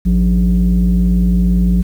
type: tone pair together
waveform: sine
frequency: 54.1 / 180 Hz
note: A1 / F#3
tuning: -29 / -47 cents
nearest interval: octave + major sixth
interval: 2082 cents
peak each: -10 dBFS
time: 0.05-1.83 s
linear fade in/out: 20 ms
effects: tanh soft clip ceiling -6 dBFS + 7-bit